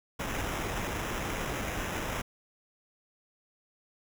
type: noise with sample-and-hold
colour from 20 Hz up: pink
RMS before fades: -34 dBFS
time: 0.19-2.22 s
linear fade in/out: 10 ms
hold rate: 4410 Hz
effects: none